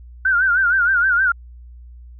sine tone with vibrato, 1480 Hz, F#6, in tune, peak -13 dBFS, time 0.25-1.32 s, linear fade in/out 5 ms, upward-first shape sine, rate 6.4 Hz, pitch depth 110 cents each way, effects added 60 Hz sine -37 dBFS peak until 2.19 s

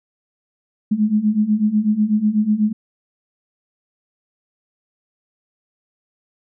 sine beating tone pair, 207.7 / 215.8 Hz, G#3 / A3, 0 / -33 cents, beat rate 8.1 Hz, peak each -19 / -16 dBFS, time 0.91-2.73 s, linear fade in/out 10 ms, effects none

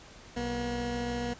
20% pulse tone pair together, 63.52 / 240 Hz, B1 / B3, +49 / -49 cents, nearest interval octave + major seventh, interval 2302 cents, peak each -33 / -27 dBFS, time 0.36-1.34 s, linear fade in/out 10 ms, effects pink hiss -51 dBFS RMS until 1.39 s + resampled to 16000 Hz

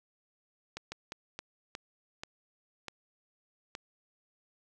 slowing click train, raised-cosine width 0.2 ms, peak -22 dBFS, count 8, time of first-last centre 0.77-3.751 s, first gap 150 ms, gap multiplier 1.34, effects none

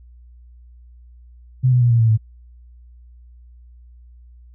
sine tone with pitch steps, 128.1 / 124.24 / 120.49 / 116.86 / 113.34 / 109.92 Hz, C3 / B2 / B2 / A#2 / A#2 / A2, -36 / +11 / -42 / +5 / -48 / -1 cents, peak -11 dBFS, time 1.63-2.176 s, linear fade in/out 20 ms, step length 91 ms, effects added 60 Hz sine -42 dBFS peak until 4.54 s

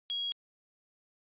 sine tone, 3300 Hz, G#7, 12 cents flat, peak -31 dBFS, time 0.1-0.32 s, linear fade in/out 0 ms, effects resampled to 8000 Hz

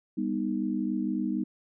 sine chord, G augmented, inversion none, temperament equal with one note detuned, 200.2 / 246.9 / 311.1 Hz, G3 / B3 / D#4, +37 / 0 / 0 cents, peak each -31 dBFS, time 0.17-1.44 s, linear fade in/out 10 ms, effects none

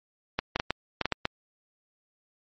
clicks, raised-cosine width 0.3 ms, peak -9 dBFS, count 8, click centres 0.39 / 0.56 / 0.599 / 0.706 / 1.013 / 1.056 / 1.123 / 1.254 s, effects MP3 32 kbps

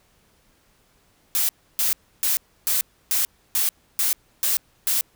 blue noise bursts, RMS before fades -21 dBFS, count 9, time 1.35-5.01 s, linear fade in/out 0 ms, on 140 ms, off 300 ms, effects pink hiss -61 dBFS RMS until 5.15 s

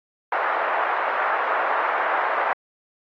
pink band-pass noise, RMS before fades -23 dBFS, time 0.32-2.53 s, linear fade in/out 2 ms, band 630 to 1700 Hz, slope 24 dB/octave, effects AAC 32 kbps

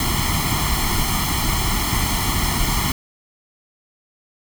pink noise with comb filter, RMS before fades -20 dBFS, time 0-2.92 s, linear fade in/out 2 ms, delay 0.95 ms, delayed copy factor +0.85, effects none

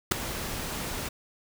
pink noise with ADSR envelope, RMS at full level -18 dBFS, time 0.11-1.09 s, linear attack 11 ms, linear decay 3 ms, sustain -16 dB, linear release 9 ms, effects none

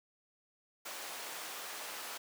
pink high-pass noise, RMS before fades -44 dBFS, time 0.85-2.18 s, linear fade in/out 10 ms, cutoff 640 Hz, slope 12 dB/octave, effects none

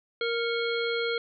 harmonic tone with a mistuned harmonic, 466.2 Hz, A#4, in tune, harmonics 1 / 3 / 5 / 7 / 9, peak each -28 / -33 / -35 / -36 / -38 dBFS, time 0.21-1.18 s, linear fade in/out 2 ms, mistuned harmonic 5, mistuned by -98 cents, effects none

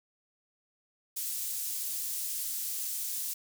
pink high-pass noise, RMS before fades -35 dBFS, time 1.16-3.34 s, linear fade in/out 10 ms, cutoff 8500 Hz, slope 12 dB/octave, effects none

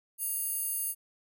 square tone with high-pass filter, 931 Hz, A#5, 2 cents flat, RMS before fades -33 dBFS, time 0.18-0.95 s, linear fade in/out 50 ms, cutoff 11000 Hz, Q 7.6, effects none

